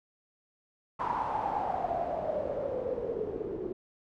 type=noise with low-pass filter sweep; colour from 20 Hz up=white; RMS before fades=-33 dBFS; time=0.99-3.73 s; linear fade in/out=10 ms; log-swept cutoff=1000 to 370 Hz; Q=9.3; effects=none